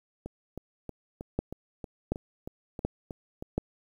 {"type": "two click trains", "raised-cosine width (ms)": 2, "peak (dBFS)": [-24, -14], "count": [11, 4], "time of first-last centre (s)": [[0.26, 3.425], [1.39, 3.58]], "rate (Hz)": [3.16, 1.37], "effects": ["9-bit"]}